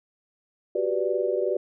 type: chord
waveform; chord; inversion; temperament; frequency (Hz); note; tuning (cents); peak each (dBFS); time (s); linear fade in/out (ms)
sine; G major seventh; third; equal; 370 / 392 / 493.9 / 587.3; F#4 / G4 / B4 / D5; 0 / 0 / 0 / 0; -28; 0.75-1.57; 5
effects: none